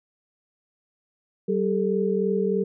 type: tone cluster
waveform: sine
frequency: 191.7 / 401.3 / 444.5 Hz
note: G3 / G4 / A4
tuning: -38 / +41 / +18 cents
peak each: -25 dBFS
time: 1.48-2.64 s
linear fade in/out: 10 ms
effects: none